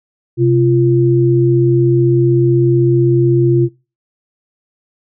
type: tone pair together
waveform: sine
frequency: 129.3 / 345.2 Hz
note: C3 / F4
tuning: -20 / -20 cents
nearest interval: octave + perfect fourth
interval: 1700 cents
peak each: -11 dBFS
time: 0.37-3.69 s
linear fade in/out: 50 ms
effects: noise-tail reverb RT60 0.3 s tail -22 dB re dry